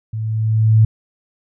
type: tone with level ramp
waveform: sine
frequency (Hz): 110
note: A2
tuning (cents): 0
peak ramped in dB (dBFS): -21 to -6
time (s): 0.13-0.85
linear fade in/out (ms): 5
effects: none